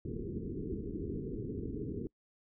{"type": "low-pass noise", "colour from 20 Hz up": "white", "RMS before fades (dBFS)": -39, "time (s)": [0.05, 2.07], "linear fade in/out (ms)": 2, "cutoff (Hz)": 440, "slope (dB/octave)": 96, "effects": ["noise-tail reverb RT60 0.1 s tail -25 dB re dry"]}